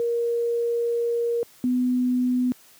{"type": "tone pair in turn", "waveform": "sine", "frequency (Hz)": [470.3, 250.1], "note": ["A#4", "B3"], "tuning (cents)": [15, 22], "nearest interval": "major seventh", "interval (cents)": 1093, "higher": "first", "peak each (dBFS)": [-21, -19], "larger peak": "second", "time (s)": [[0, 1.43], [1.64, 2.52]], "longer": "first", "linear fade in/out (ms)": 0, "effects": ["white hiss -53 dBFS RMS until 2.79 s", "high-pass 100 Hz 12 dB/octave"]}